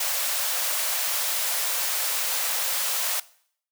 white high-pass noise, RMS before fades -26 dBFS, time 0-3.2 s, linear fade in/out 5 ms, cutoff 490 Hz, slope 96 dB/octave, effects noise-tail reverb RT60 0.6 s tail -20 dB re dry

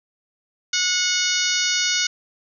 harmonic tone with a mistuned harmonic, 730 Hz, F#5, 24 cents flat, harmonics 2 / 3 / 4 / 5 / 6 / 7 / 8 / 9, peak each -27 / -27 / -27 / -27 / -27 / -27 / -27 / -27 dBFS, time 0.73-2.07 s, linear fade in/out 5 ms, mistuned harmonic 6, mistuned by +28 cents, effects none

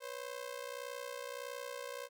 sawtooth ring-modulated tone, 523.3 Hz, C5, in tune, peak -35 dBFS, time 0-2.09 s, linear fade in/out 50 ms, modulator 30.8 Hz, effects none

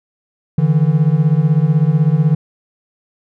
triangle beating tone pair, 146 / 162 Hz, D3 / E3, -10 / -30 cents, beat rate 16 Hz, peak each -11 dBFS, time 0.58-2.35 s, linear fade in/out 5 ms, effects none

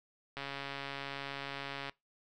click train, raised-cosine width 0.3 ms, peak -24 dBFS, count 213, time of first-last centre 0.37-1.895 s, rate 139 Hz, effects noise-tail reverb RT60 0.2 s tail -23 dB re dry

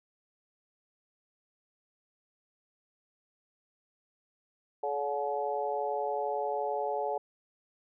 harmonic tone with a mistuned harmonic, 142.5 Hz, C#3, 48 cents sharp, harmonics 3 / 4 / 5 / 6, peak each -35 / -35 / -35 / -35 dBFS, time 4.83-7.18 s, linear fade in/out 5 ms, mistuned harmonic 5, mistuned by +27 cents, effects none

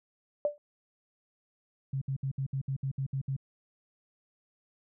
sine tone with exponential decay, 587.3 Hz, D5, in tune, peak -21 dBFS, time 0.45-0.58 s, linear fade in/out 1 ms, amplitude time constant 28 ms
sine tone bursts, 135.2 Hz, C#3, 43 cents flat, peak -29 dBFS, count 10, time 1.93-3.365 s, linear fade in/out 5 ms, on 85 ms, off 65 ms
effects none

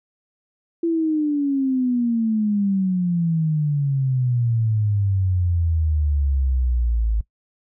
sine exponential sweep, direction down, 338.6 to 53.1 Hz, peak -17 dBFS, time 0.83-7.21 s, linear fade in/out 5 ms, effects noise-tail reverb RT60 0.1 s tail -20 dB re dry

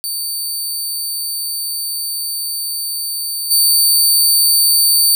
15% pulse tone with level steps, 4576 Hz, D8, 46 cents flat, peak -13 / -3 dBFS, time 0.04-5.15 s, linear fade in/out 0 ms, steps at 3.5 s, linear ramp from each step 20 ms, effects none

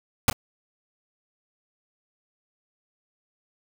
pink noise with echo, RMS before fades -18 dBFS, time 0.28-0.3 s, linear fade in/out 2 ms, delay 30 ms, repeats 1, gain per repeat -14 dB, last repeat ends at 0.33 s, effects none

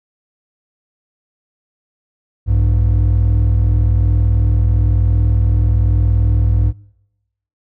triangle tone pair together, 60.2 / 101.24 Hz, B1 / G#2, -44 / -44 cents, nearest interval major sixth, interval 900 cents, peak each -10 dBFS, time 2.46-6.73 s, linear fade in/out 50 ms, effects noise-tail reverb RT60 0.9 s tail -26 dB re dry + tanh soft clip ceiling -4 dBFS

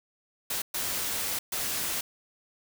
white noise bursts at uneven times, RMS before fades -31 dBFS, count 3, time 0.5-0.62 / 0.74-1.39 / 1.52-2.01 s, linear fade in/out 5 ms, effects none

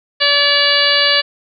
harmonic tone, 574 Hz, D5, 40 cents flat, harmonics 1 / 2 / 3 / 4 / 5 / 6 / 7 / 8, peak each -20 / -23 / -17 / -21 / -17 / -20 / -18 / -17 dBFS, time 0.2-1.22 s, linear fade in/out 20 ms, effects none

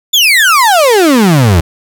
35% pulse exponential sweep, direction down, 3596 to 77.78 Hz, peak -3 dBFS, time 0.13-1.61 s, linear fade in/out 10 ms, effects none

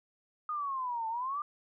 sine exponential two-way sweep, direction down then up, 1244.5 to 880 to 1211 Hz, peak -32 dBFS, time 0.49-1.42 s, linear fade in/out 2 ms, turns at 1.08 s, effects none

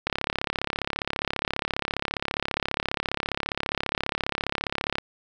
click train, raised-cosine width 0.3 ms, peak -9 dBFS, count 172, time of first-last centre 0.07-4.984 s, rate 34.8 Hz, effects none

